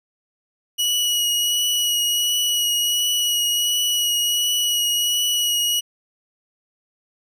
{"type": "tone with vibrato", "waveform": "sawtooth", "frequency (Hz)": 2917, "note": "F#7", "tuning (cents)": -25, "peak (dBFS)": -15, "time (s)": [0.78, 5.81], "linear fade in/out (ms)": 20, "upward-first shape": "triangle", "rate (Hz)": 1.4, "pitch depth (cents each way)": 19, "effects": []}